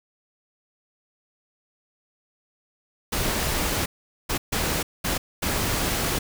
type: noise bursts at uneven times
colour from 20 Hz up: pink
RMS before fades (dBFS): -25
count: 5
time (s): 3.12-3.86 / 4.29-4.38 / 4.52-4.83 / 5.04-5.18 / 5.42-6.19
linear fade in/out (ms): 10
effects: none